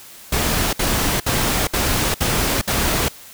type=noise bursts; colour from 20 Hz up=pink; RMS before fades=-19 dBFS; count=6; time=0.32-3.085 s; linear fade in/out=5 ms; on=410 ms; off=61 ms; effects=white hiss -41 dBFS RMS until 3.33 s